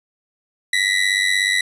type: ring-modulated tone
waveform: 30% pulse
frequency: 1961 Hz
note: B6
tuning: 13 cents flat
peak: -10 dBFS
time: 0.73-1.61 s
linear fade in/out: 2 ms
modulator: 48.3 Hz
effects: resampled to 22050 Hz